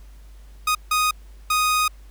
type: tone bursts at uneven times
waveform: sawtooth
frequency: 1244.5 Hz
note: D#6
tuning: in tune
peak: -14 dBFS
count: 3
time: 0.67-0.75 / 0.91-1.11 / 1.5-1.88 s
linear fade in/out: 5 ms
effects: added 50 Hz sine -41 dBFS peak until 2.1 s + pink hiss -57 dBFS RMS until 2.1 s